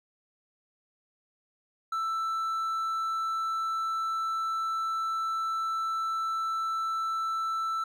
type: tone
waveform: triangle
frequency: 1326 Hz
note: E6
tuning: 10 cents sharp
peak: -26 dBFS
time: 1.92-7.84 s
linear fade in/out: 5 ms
effects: none